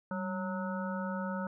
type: harmonic tone with a mistuned harmonic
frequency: 183.8 Hz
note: F#3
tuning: 11 cents flat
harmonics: 1 / 3 / 5 / 7 / 8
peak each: -35 / -40 / -42 / -43 / -44 dBFS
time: 0.11-1.47 s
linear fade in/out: 2 ms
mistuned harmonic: 1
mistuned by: +87 cents
effects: none